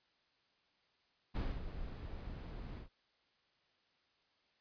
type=noise with ADSR envelope; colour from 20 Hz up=brown; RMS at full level=-35 dBFS; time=1.34-2.89 s; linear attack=25 ms; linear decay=240 ms; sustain=-10 dB; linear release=110 ms; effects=white hiss -75 dBFS RMS until 4.6 s + resampled to 11025 Hz